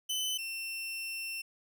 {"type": "tone pair in turn", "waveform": "sawtooth", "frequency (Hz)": [3031, 2700], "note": ["F#7", "E7"], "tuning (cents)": [41, 41], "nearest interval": "major second", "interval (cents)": 200, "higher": "first", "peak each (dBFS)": [-28, -33], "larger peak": "first", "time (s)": [[0.09, 0.38], [0.38, 1.42]], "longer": "second", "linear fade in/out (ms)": 10, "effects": []}